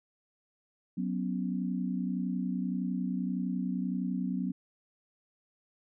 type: chord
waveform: sine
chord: F# suspended fourth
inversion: none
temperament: just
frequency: 185 / 246.7 / 277.5 Hz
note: F#3 / B3 / C#4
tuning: 0 / -2 / +2 cents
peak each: -32 / -34 / -38 dBFS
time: 0.97-4.52 s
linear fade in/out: 10 ms
effects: none